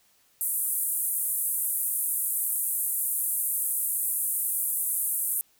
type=band-pass noise; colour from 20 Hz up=pink; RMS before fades=-28 dBFS; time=0.41-5.41 s; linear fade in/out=0 ms; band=9100 to 15000 Hz; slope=48 dB/octave; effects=white hiss -64 dBFS RMS until 5.59 s